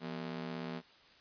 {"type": "ring-modulated tone", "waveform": "sawtooth", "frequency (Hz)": 207.7, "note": "G#3", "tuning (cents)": 0, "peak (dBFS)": -32, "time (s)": [0, 0.82], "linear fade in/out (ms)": 50, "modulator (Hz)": 38.4, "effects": ["white hiss -61 dBFS RMS until 1.2 s", "resampled to 11025 Hz"]}